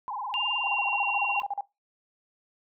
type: tone with vibrato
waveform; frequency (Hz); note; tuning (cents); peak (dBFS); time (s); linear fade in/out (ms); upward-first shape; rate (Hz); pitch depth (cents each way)
sine; 915; A#5; -32; -31; 0.08-1.42; 0; sine; 19; 230
type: tone with pitch glide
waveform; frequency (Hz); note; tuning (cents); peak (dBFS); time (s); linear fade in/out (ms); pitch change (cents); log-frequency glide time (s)
sine; 2794 to 2756; F7 to F7; 0 to -24; -26; 0.34-1.4; 0; -24; 0.49-0.82
type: tone bursts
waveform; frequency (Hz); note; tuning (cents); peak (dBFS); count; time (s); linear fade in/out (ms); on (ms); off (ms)
sine; 807; G#5; -50; -27; 14; 0.64-1.609; 2; 33; 39
effects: noise-tail reverb RT60 0.2 s tail -20 dB re dry